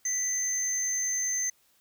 sine tone pair together, 1975.5 / 6255 Hz, B6 / G8, 0 / -5 cents, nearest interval octave + minor sixth, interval 1995 cents, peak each -35 / -25 dBFS, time 0.05-1.5 s, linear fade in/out 5 ms, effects tanh soft clip ceiling -24 dBFS + white hiss -66 dBFS RMS until 1.8 s

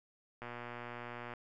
click train, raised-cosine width 0.5 ms, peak -29 dBFS, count 111, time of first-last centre 0.42-1.337 s, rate 120 Hz, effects none

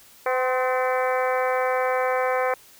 harmonic tone with a mistuned harmonic, 255.3 Hz, C4, 42 cents flat, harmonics 2 / 3 / 4 / 5 / 6 / 7 / 8 / 9, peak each -23 / -27 / -29 / -31 / -33 / -34 / -35 / -36 dBFS, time 0.26-2.54 s, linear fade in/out 2 ms, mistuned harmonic 4, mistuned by +35 cents, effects white hiss -51 dBFS RMS until 2.79 s

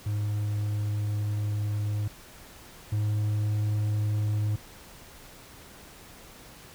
triangle tone pair in turn, 104.4 / 105.55 Hz, G#2 / G#2, +10 / +29 cents, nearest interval unison, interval 19 cents, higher second, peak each -24 / -22 dBFS, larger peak second, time 0.06-2.08 / 2.92-4.56 s, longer first, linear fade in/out 5 ms, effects pink hiss -49 dBFS RMS until 6.74 s

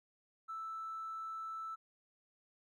triangle tone with tanh clipping, 1318.5 Hz, E6, in tune, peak -40 dBFS, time 0.48-1.76 s, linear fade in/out 20 ms, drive 1 dB, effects none

